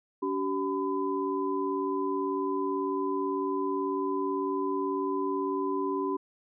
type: tone cluster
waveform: sine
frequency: 285.2 / 383.3 / 1008 Hz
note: C#4 / G4 / B5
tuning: +49 / -39 / +35 cents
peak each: -32 / -30 / -33 dBFS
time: 0.22-6.17 s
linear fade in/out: 10 ms
effects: none